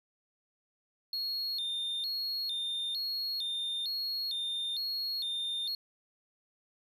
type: tone with vibrato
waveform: triangle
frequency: 3951 Hz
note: B7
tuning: in tune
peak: -31 dBFS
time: 1.13-5.75 s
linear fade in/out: 2 ms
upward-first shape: square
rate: 1.1 Hz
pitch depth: 150 cents each way
effects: none